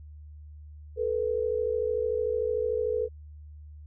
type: tone pair together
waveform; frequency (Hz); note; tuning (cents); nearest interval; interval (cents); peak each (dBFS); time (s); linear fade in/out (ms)
sine; 435.9 / 489.3; A4 / B4; -16 / -16; major second; 200; -28; 0.96-3.09; 50
effects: added 75 Hz sine -43 dBFS peak until 3.86 s